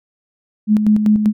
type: tone with tremolo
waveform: sine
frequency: 212.2 Hz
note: G#3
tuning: 38 cents sharp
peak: -8 dBFS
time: 0.67-1.33 s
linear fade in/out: 50 ms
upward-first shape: square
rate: 5.1 Hz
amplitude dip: 50%
effects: none